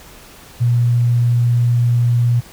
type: tone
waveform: sine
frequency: 120 Hz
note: B2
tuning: 49 cents flat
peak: -11 dBFS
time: 0.6-2.41 s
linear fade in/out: 20 ms
effects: pink hiss -41 dBFS RMS until 2.52 s